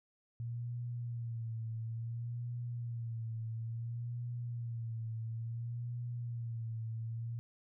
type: tone with vibrato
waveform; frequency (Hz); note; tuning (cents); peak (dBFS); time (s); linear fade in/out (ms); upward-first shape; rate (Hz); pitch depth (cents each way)
sine; 116.54; A#2; 0; -37; 0.4-7.39; 0; sine; 0.58; 58
effects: none